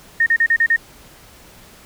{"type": "tone bursts", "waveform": "sine", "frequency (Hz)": 1839, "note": "A#6", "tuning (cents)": -24, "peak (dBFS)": -11, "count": 6, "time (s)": [0.2, 0.763], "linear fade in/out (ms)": 5, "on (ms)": 63, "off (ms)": 37, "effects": ["pink hiss -45 dBFS RMS until 1.85 s"]}